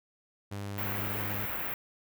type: tone with pitch glide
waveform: sawtooth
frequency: 100.6 to 102.18 Hz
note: G2 to G#2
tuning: +45 to -28 cents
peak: -32 dBFS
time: 0.51-1.46 s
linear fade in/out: 10 ms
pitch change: +27 cents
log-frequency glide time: 0.77-1.34 s
type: band-stop noise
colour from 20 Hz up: white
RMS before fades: -35 dBFS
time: 0.78-1.74 s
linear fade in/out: 2 ms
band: 2400 to 16000 Hz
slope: 24 dB/octave
effects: none